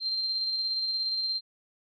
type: tone with tremolo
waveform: sine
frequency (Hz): 4158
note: C8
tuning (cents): -12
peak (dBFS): -26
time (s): 0-1.41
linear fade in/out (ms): 50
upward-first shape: square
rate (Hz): 17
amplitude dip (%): 25
effects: none